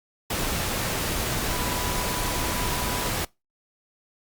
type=tone in noise; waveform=sine; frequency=987.8 Hz; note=B5; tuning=in tune; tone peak=-35 dBFS; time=1.48-3.09 s; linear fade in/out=5 ms; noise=pink; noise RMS=-27 dBFS; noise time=0.3-3.25 s; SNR=-11 dB; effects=noise-tail reverb RT60 0.2 s tail -23 dB re dry + Opus 48 kbps